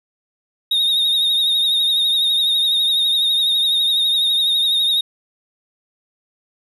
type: tone with vibrato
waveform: triangle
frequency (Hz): 3718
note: A#7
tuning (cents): -5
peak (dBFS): -13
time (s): 0.71-5.01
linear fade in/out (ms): 5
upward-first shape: triangle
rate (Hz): 12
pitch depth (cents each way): 54
effects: none